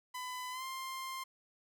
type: tone with pitch glide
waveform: sawtooth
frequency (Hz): 1004 to 1053.3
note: B5 to C6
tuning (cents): +28 to +11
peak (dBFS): -36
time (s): 0.14-1.24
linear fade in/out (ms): 10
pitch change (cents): +83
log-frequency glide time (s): 0.51-0.64
effects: none